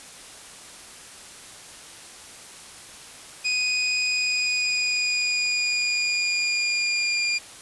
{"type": "tone with pitch glide", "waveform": "25% pulse", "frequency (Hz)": [2489, 2406], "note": ["D#7", "D7"], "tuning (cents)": [0, 41], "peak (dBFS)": -18, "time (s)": [3.44, 7.39], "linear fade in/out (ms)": 20, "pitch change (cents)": -59, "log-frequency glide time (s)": [4.03, 7.2], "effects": ["white hiss -43 dBFS RMS until 7.61 s", "resampled to 24000 Hz"]}